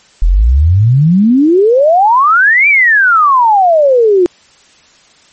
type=exponential two-way sweep; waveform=sine; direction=up then down; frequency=38.89 to 2384 to 344.6 Hz; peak=-4 dBFS; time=0.22-4.26 s; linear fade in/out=0 ms; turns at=2.68 s; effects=white hiss -45 dBFS RMS until 5.32 s + MP3 32 kbps